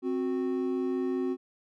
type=tone pair together; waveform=triangle; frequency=262.3 / 367.5 Hz; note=C4 / F#4; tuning=+4 / -12 cents; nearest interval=tritone; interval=584 cents; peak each=-28 dBFS; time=0.02-1.37 s; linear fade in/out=50 ms; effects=none